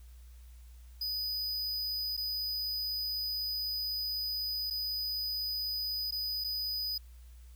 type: tone with dropouts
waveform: square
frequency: 4978 Hz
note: D#8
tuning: in tune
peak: -33 dBFS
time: 1.01-6.98 s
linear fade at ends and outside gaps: 5 ms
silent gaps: 2.167-2.175 / 4.702-4.707 / 6.11-6.122 / 6.44-6.444 s
effects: added 60 Hz sine -49 dBFS peak until 7.55 s + white hiss -66 dBFS RMS until 7.55 s